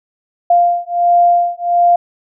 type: beating tone pair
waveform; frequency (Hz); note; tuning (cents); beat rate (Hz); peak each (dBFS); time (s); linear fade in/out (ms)
sine; 697 / 698.4; F5 / F5; -4 / 0; 1.4; -12; 0.5-1.96; 5
effects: none